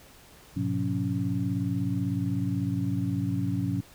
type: tone cluster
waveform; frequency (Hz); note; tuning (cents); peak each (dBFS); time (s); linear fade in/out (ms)
sine; 104.4 / 124.2 / 180.6 / 278.7; G#2 / B2 / F#3 / C#4; +10 / +10 / -42 / +9; -31; 0.56-3.81; 10
effects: pink hiss -53 dBFS RMS until 3.94 s